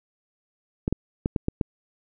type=clicks; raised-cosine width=3 ms; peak=-10 dBFS; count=6; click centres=0.879 / 0.926 / 1.259 / 1.362 / 1.484 / 1.612 s; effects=none